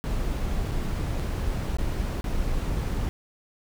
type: noise with dropouts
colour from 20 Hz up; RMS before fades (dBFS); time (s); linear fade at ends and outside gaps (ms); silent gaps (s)
brown; -27; 0.04-3.09; 0; 0.714-0.718 / 1.197-1.201 / 1.769-1.785 / 2.21-2.242
effects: none